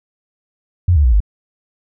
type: tone with pitch steps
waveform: sine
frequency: 88.5 / 73.56 / 61.15 / 50.83 Hz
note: F2 / D2 / B1 / G#1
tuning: +23 / +3 / -16 / -37 cents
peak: -8 dBFS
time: 0.88-1.204 s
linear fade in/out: 5 ms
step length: 81 ms
effects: none